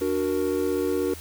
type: chord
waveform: triangle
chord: D augmented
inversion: none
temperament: equal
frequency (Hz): 293.7 / 370 / 466.2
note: D4 / F#4 / A#4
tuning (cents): 0 / 0 / 0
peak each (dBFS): -26 / -24 / -25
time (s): 0.01-1.14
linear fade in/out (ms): 5
effects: added 82 Hz sine -41 dBFS peak until 1.2 s + white hiss -43 dBFS RMS until 1.2 s